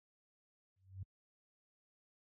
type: tone with exponential growth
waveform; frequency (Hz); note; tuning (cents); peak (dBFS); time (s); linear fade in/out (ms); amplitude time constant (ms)
sine; 94.9; F#2; +44; -39; 0.76-1.03; 5; 58
effects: high-pass 60 Hz 12 dB/octave